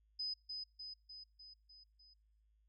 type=tone with echo; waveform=sine; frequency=5020 Hz; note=D#8; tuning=15 cents sharp; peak=-38 dBFS; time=0.19-0.34 s; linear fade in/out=10 ms; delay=300 ms; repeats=6; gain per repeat=-4 dB; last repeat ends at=2.14 s; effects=noise-tail reverb RT60 0.7 s tail -25 dB re dry + added 53 Hz sine -70 dBFS peak until 2.68 s